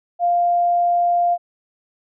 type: tone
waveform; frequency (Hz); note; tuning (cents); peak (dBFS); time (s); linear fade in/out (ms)
sine; 698.5; F5; 0; -14; 0.19-1.38; 50
effects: none